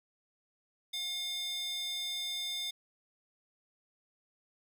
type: tone with high-pass filter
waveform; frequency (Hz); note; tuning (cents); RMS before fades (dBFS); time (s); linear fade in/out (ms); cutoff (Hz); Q
square; 717; F5; +45; -37; 0.93-2.71; 10; 3400; 3.8
effects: none